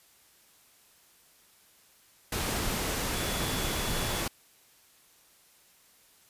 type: tone in noise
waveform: sine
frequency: 3421 Hz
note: A7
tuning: 49 cents flat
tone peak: -41 dBFS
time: 3.14-4.22 s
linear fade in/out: 5 ms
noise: pink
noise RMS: -31 dBFS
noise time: 2.32-4.28 s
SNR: -13 dB
effects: white hiss -61 dBFS RMS until 6.29 s + resampled to 32000 Hz